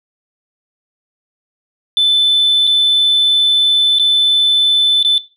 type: tone with dropouts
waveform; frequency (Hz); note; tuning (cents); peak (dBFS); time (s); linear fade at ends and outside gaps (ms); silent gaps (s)
sine; 3517; A7; -1; -7; 1.97-5.18; 1; 2.67-2.674 / 3.986-3.996 / 5.028-5.048
effects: noise-tail reverb RT60 0.3 s tail -18 dB re dry + tanh soft clip ceiling -6 dBFS